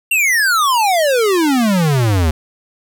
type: exponential sweep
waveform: square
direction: down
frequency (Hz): 2800 to 75.1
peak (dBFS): -12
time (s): 0.11-2.31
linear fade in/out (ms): 5
effects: none